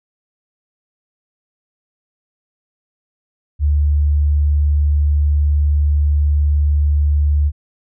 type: tone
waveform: sine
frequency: 73.42 Hz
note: D2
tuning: in tune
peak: -11 dBFS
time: 3.59-7.52 s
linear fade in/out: 50 ms
effects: none